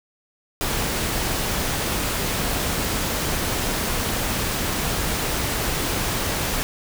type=noise; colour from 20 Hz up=pink; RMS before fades=-24 dBFS; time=0.61-6.63 s; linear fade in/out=0 ms; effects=none